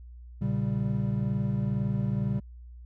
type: chord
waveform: triangle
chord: G diminished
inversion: first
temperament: equal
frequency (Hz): 116.54 / 138.59 / 196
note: Bb2 / Db3 / G3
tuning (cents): 0 / 0 / 0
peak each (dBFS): -28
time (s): 0.41-2.4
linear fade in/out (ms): 10
effects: added 60 Hz sine -43 dBFS peak until 2.85 s